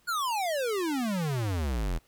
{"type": "exponential sweep", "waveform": "square", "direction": "down", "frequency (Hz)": [1480, 38.74], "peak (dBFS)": -28, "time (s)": [0.07, 1.99], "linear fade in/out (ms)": 20, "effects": ["pink hiss -65 dBFS RMS until 2.07 s"]}